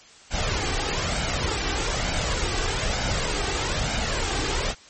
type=noise with flanger; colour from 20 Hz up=pink; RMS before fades=-25 dBFS; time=0.3-4.75 s; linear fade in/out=50 ms; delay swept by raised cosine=1.3 to 2.6 ms; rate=1.1 Hz; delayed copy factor=+0.5; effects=white hiss -49 dBFS RMS until 4.89 s + MP3 32 kbps